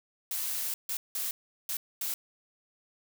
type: noise bursts at uneven times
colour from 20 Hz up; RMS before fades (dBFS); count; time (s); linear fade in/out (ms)
blue; -33; 5; 0.31-0.74 / 0.89-0.97 / 1.15-1.31 / 1.69-1.77 / 2.01-2.14; 2
effects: none